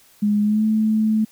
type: tone with pitch glide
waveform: sine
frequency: 207.7 to 217.4 Hz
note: G#3 to A3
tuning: 0 to -21 cents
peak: -15 dBFS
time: 0.22-1.25 s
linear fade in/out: 10 ms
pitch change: +79 cents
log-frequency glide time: 0.42-0.64 s
effects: white hiss -53 dBFS RMS until 1.31 s